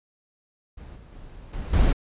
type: noise with level steps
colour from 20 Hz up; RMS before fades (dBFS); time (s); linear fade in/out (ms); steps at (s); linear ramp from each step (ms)
brown; -41 / -45 / -42 / -32 / -19; 0.77-1.93; 10; 0.96 / 1.12 / 1.53 / 1.73; 5
effects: resampled to 8000 Hz